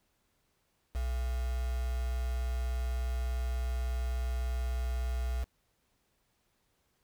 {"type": "tone with quantisation", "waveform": "sine", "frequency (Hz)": 61.74, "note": "B1", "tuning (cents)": 0, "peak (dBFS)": -30, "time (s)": [0.94, 5.45], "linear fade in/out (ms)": 20, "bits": 7, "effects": ["pink hiss -75 dBFS RMS until 7.03 s"]}